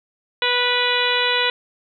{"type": "harmonic tone", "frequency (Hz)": 491.1, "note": "B4", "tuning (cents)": -10, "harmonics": [1, 2, 3, 4, 5, 6, 7, 8], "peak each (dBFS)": [-25, -25, -25, -25, -25, -25, -25, -25], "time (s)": [0.42, 1.5], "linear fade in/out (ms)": 2, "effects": []}